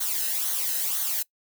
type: noise with flanger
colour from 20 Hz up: blue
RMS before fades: -27 dBFS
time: 0-1.23 s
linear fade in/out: 10 ms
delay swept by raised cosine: 0.39 to 0.89 ms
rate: 2 Hz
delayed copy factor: -0.65
effects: noise-tail reverb RT60 0.1 s tail -22 dB re dry